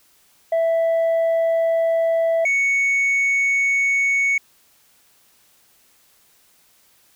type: tone pair in turn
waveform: sine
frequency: 660 / 2220 Hz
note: E5 / C#7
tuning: +2 / +2 cents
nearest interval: octave + major sixth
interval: 2100 cents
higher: second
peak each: -13 dBFS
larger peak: neither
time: 0.52-2.45 / 2.45-4.38 s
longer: neither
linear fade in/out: 5 ms
effects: tanh soft clip ceiling -15 dBFS + white hiss -57 dBFS RMS until 7.15 s